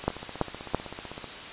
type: two click trains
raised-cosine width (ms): 1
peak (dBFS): -9 / -24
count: 3 / 20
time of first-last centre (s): 0.08-0.747 / 0.04-1.243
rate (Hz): 3 / 15.8
effects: white hiss -39 dBFS RMS until 1.52 s + resampled to 8000 Hz